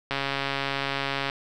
click train, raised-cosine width 0.3 ms, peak -11 dBFS, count 165, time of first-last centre 0.11-1.298 s, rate 138 Hz, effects none

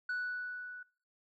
sine tone with level ramp, 1480 Hz, F#6, in tune, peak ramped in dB -30 to -45 dBFS, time 0.09-0.83 s, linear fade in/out 5 ms, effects noise-tail reverb RT60 0.5 s tail -25 dB re dry + tanh soft clip ceiling -32 dBFS

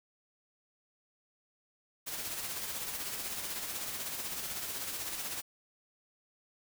white noise with tremolo, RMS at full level -37 dBFS, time 2.06-5.42 s, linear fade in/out 20 ms, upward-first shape sine, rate 16 Hz, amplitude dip 40%, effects none

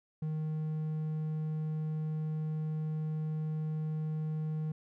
triangle tone, 155.56 Hz, D#3, in tune, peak -30 dBFS, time 0.22-4.72 s, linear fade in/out 5 ms, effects none

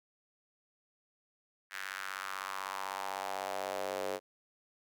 square tone with high-pass filter sweep, 48.01 Hz, G1, 35 cents flat, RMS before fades -39 dBFS, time 1.7-4.2 s, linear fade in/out 50 ms, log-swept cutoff 1700 to 480 Hz, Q 2.9, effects none

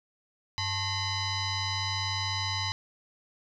sine tone with frequency modulation, 2049 Hz, C7, 37 cents flat, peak -28 dBFS, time 0.58-2.72 s, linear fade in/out 0 ms, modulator 976 Hz, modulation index 3.2, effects none

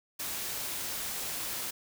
white noise, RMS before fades -36 dBFS, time 0.19-1.71 s, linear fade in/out 10 ms, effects none

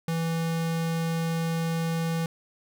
square tone, 164.81 Hz, E3, in tune, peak -26 dBFS, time 0.08-2.26 s, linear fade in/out 2 ms, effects none

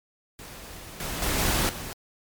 pink noise with level steps, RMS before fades -42 / -32 / -26 / -24 / -36 dBFS, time 0.39-1.93 s, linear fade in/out 0 ms, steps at 1 / 1.22 / 1.38 / 1.69 s, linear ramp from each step 2 ms, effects MP3 96 kbps

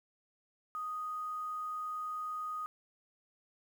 sine tone with quantisation, 1244.5 Hz, D#6, in tune, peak -36 dBFS, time 0.75-2.66 s, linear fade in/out 0 ms, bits 10, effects none

